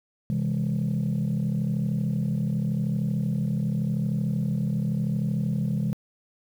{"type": "chord", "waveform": "sine", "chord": "C augmented", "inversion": "none", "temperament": "just", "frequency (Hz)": [130.81, 163.52, 204.4], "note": ["C3", "E3", "G#3"], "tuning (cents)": [0, -14, -27], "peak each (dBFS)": -26, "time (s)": [0.3, 5.93], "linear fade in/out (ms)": 0, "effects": ["tanh soft clip ceiling -19 dBFS", "9-bit"]}